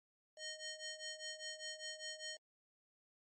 10% pulse ring-modulated tone, 1239 Hz, D#6, 8 cents flat, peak -34 dBFS, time 0.37-2.37 s, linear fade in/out 2 ms, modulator 617 Hz, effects MP3 32 kbps

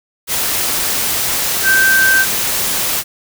sine tone in noise, 1558 Hz, G6, 11 cents flat, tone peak -9 dBFS, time 1.63-2.26 s, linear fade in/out 50 ms, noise white, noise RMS -17 dBFS, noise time 0.27-3.04 s, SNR +5 dB, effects none

